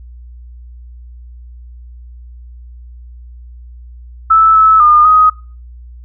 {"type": "tone with pitch steps", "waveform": "sine", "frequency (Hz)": [1313, 1302, 1214, 1255], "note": ["E6", "E6", "D#6", "D#6"], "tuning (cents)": [-7, -22, -43, 15], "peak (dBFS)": -4, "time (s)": [4.3, 5.3], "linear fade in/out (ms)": 10, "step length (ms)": 250, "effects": ["noise-tail reverb RT60 0.4 s tail -23 dB re dry", "added 60 Hz sine -31 dBFS peak until 6.04 s"]}